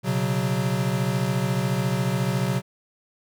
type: chord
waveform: square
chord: B suspended second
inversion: none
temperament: equal with one note detuned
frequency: 123.47 / 137.63 / 185 Hz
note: B2 / C#3 / F#3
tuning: 0 / -12 / 0 cents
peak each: -27 dBFS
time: 0.03-2.62 s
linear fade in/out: 50 ms
effects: none